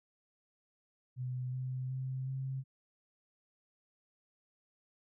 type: tone with pitch steps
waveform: sine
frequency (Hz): 126.5 / 128.64 / 130.81 / 133.02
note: B2 / C3 / C3 / C3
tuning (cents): +42 / -29 / 0 / +29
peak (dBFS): -35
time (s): 1.16-2.64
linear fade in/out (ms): 50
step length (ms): 370
effects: none